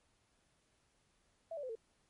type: tone with pitch steps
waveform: sine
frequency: 659.3 / 580.6 / 511.3 / 450.3 Hz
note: E5 / D5 / C5 / A4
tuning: 0 / -20 / -40 / +40 cents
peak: -40 dBFS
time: 1.51-1.754 s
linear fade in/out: 5 ms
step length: 61 ms
effects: pink hiss -75 dBFS RMS until 2.09 s + MP3 48 kbps